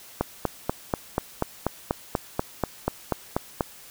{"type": "click train", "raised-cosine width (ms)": 1, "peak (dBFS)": -8, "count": 15, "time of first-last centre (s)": [0.21, 3.608], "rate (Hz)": 4.12, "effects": ["white hiss -47 dBFS RMS until 3.9 s"]}